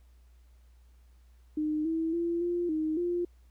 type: tone with pitch steps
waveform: sine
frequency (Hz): 305.7 / 324.7 / 340.1 / 348.6 / 312.4 / 350.1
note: D#4 / E4 / F4 / F4 / D#4 / F4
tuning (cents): -30 / -26 / -46 / -3 / +7 / +4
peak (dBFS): -27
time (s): 1.57-3.25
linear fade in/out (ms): 5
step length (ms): 280
effects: added 60 Hz sine -55 dBFS peak until 3.5 s + pink hiss -72 dBFS RMS until 3.5 s